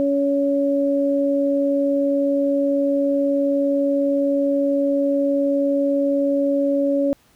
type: tone pair together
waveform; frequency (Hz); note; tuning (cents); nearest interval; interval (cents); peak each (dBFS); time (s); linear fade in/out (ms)
sine; 280.5 / 561; C#4 / C#5; +21 / +21; octave; 1200; -19; 0-7.13; 0
effects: pink hiss -57 dBFS RMS until 7.35 s

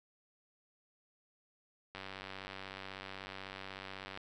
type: click train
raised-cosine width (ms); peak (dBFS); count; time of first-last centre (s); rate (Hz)
0.3; -28; 215; 1.95-4.175; 96.2
effects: none

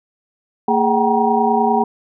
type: tone cluster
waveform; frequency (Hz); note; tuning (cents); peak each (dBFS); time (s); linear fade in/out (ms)
sine; 228.5 / 416.2 / 752 / 782 / 947; A#3 / G#4 / F#5 / G5 / A#5; -34 / +4 / +28 / -4 / +27; -19; 0.68-1.84; 5
effects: none

